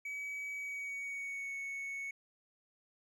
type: tone with pitch glide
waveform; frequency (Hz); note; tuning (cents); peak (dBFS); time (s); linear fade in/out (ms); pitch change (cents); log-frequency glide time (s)
triangle; 2276 to 2214; C#7 to C#7; +45 to -3; -37; 0.05-2.11; 5; -48; 0.53-1.55
effects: none